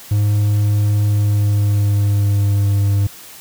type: tone with pitch glide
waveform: triangle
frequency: 103.83 to 100.47 Hz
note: G#2 to G2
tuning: 0 to +43 cents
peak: -10 dBFS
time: 0.11-3.07 s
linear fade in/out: 5 ms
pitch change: -57 cents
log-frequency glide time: 1.05-2.75 s
effects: white hiss -38 dBFS RMS until 3.4 s